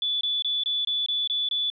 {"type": "tone bursts", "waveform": "sine", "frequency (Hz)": 3460, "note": "A7", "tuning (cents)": -30, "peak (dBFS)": -23, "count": 8, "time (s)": [0.02, 1.701], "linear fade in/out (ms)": 2, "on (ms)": 190, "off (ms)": 23, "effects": []}